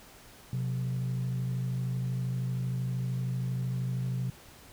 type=tone pair together; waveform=sine; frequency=127.7 / 180.6 Hz; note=C3 / F#3; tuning=-42 / -42 cents; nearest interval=tritone; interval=600 cents; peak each=-28 / -36 dBFS; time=0.53-4.3 s; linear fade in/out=2 ms; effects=tanh soft clip ceiling -25 dBFS + pink hiss -53 dBFS RMS until 4.72 s